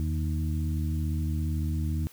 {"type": "harmonic tone with a mistuned harmonic", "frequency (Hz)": 77.78, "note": "D#2", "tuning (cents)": 0, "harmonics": [1, 2, 3, 4], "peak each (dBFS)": [-27, -33, -37, -39], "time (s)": [0, 2.07], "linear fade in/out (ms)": 0, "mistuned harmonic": 1, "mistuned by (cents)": 81, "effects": ["white hiss -54 dBFS RMS until 2.12 s"]}